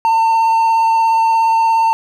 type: tone with vibrato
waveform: triangle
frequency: 903 Hz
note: A5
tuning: 45 cents sharp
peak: -8 dBFS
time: 0.05-1.93 s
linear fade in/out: 0 ms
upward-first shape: sine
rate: 17 Hz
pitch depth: 14 cents each way
effects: none